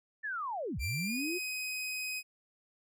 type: linear two-way sweep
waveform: sine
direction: down then up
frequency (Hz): 1800 to 53.5 to 372.9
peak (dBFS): -34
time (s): 0.23-1.39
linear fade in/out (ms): 20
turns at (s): 0.79
type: tone with pitch glide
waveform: sawtooth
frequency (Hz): 2360 to 2515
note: D7 to D#7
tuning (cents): +8 to +18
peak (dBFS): -32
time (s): 0.79-2.23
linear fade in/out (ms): 50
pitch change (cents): +110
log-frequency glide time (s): 1.04-1.23
effects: none